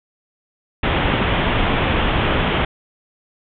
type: low-pass noise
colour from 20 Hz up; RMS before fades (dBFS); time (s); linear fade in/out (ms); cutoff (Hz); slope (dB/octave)
pink; -18; 0.83-2.65; 5; 3500; 96
effects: none